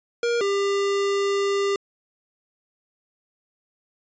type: tone pair in turn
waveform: square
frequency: 472.2 / 398.7 Hz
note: A#4 / G4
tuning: +22 / +29 cents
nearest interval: minor third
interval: 293 cents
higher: first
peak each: -21 dBFS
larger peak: neither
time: 0.23-0.41 / 0.41-1.76 s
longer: second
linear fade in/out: 2 ms
effects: resampled to 16000 Hz